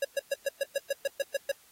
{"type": "tone bursts", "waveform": "square", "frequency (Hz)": 554.4, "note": "C#5", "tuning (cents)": 0, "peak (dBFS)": -26, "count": 11, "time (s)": [0.02, 1.517], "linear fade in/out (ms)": 5, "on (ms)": 27, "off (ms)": 120, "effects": ["white hiss -60 dBFS RMS until 1.71 s", "AAC 48 kbps"]}